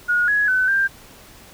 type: tone with pitch steps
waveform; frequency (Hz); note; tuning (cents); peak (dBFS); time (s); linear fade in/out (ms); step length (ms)
sine; 1444 / 1675 / 1512 / 1586; F#6 / G#6 / F#6 / G6; -43 / +14 / +37 / +20; -15; 0.08-0.88; 20; 200
effects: pink hiss -45 dBFS RMS until 1.53 s